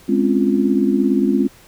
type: chord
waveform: sine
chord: Db major seventh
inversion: second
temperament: just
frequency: 207.9 / 259.9 / 277.2 / 346.5 Hz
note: Ab3 / C4 / Db4 / F4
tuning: +2 / -11 / 0 / -14 cents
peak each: -18 / -18 / -19 / -20 dBFS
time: 0.08-1.48 s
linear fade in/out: 20 ms
effects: pink hiss -47 dBFS RMS until 1.67 s